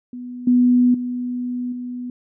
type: tone with level steps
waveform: sine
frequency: 246.9 Hz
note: B3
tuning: in tune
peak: -29 / -11 / -22 / -26 dBFS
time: 0.13-2.1 s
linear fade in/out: 2 ms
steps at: 0.47 / 0.94 / 1.72 s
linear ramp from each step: 5 ms
effects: none